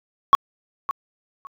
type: tone with echo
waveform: sine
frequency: 1108.7 Hz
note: C#6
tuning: in tune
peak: -5 dBFS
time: 0.33-0.35 s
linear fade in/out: 0 ms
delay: 560 ms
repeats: 2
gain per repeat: -15 dB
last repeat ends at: 1.47 s
effects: tanh soft clip ceiling -7 dBFS